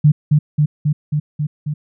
sine tone with echo, 149.7 Hz, D3, 33 cents sharp, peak -6 dBFS, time 0.04-0.12 s, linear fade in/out 10 ms, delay 270 ms, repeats 6, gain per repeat -2 dB, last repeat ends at 1.74 s, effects none

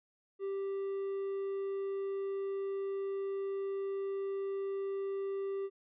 triangle tone, 392.2 Hz, G4, 1 cent sharp, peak -32 dBFS, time 0.39-5.7 s, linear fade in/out 50 ms, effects resampled to 8000 Hz

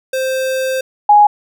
square / sine tone pair in turn, 523.3 / 830.7 Hz, C5 / G#5, 0 / 0 cents, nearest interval minor sixth, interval 800 cents, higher second, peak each -16 / -4 dBFS, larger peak second, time 0.13-0.81 / 1.09-1.27 s, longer first, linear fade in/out 5 ms, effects none

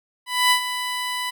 15% pulse tone with ADSR envelope, 995 Hz, B5, 13 cents sharp, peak -7 dBFS, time 0.26-1.31 s, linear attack 250 ms, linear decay 88 ms, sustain -11 dB, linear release 18 ms, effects none

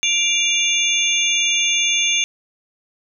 sine tone cluster, 2351 / 2797 / 3482 / 6360 Hz, D7 / F7 / A7 / G8, +1 / +2 / -19 / +24 cents, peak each -21 dBFS, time 0.03-2.24 s, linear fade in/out 0 ms, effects none

